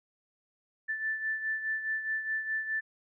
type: beating tone pair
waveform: sine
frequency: 1760 / 1764.8 Hz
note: A6 / A6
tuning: 0 / +5 cents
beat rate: 4.8 Hz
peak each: -31 / -38 dBFS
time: 0.88-2.81 s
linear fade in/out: 20 ms
effects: none